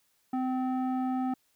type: tone with low-pass filter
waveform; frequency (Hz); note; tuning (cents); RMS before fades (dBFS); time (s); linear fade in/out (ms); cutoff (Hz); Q
square; 257.3; C4; -29; -30; 0.33-1.34; 5; 930; 1.6
effects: white hiss -71 dBFS RMS until 1.55 s